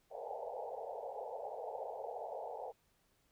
pink band-pass noise, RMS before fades -44 dBFS, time 0.1-2.73 s, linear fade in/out 50 ms, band 440 to 880 Hz, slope 96 dB/octave, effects pink hiss -75 dBFS RMS until 3.31 s

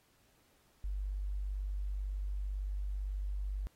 sine tone, 49 Hz, G1, in tune, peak -34 dBFS, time 0.84-3.67 s, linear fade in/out 0 ms, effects pink hiss -70 dBFS RMS until 3.75 s + AAC 48 kbps

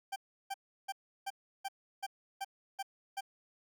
40% pulse tone bursts, 784 Hz, G5, in tune, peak -35 dBFS, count 9, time 0.12-3.209 s, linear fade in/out 10 ms, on 41 ms, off 340 ms, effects none

